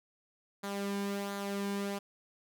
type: tone with flanger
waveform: sawtooth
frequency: 199.9 Hz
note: G3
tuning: 34 cents sharp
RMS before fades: -36 dBFS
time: 0.63-1.99 s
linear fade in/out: 10 ms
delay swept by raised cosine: 0.36 to 1.56 ms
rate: 1.4 Hz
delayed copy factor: -0.5
effects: none